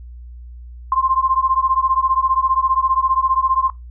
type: beating tone pair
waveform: sine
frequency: 1046.5 / 1061.5 Hz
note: C6 / C6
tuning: 0 / +25 cents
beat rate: 15 Hz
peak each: -17 dBFS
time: 0.92-3.7 s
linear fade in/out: 2 ms
effects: noise-tail reverb RT60 0.2 s tail -22 dB re dry + added 60 Hz sine -33 dBFS peak until 3.9 s